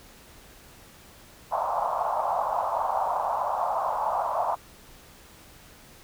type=band-pass noise; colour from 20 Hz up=pink; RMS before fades=-27 dBFS; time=1.51-4.56 s; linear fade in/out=20 ms; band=640 to 1100 Hz; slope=48 dB/octave; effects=pink hiss -51 dBFS RMS until 6.03 s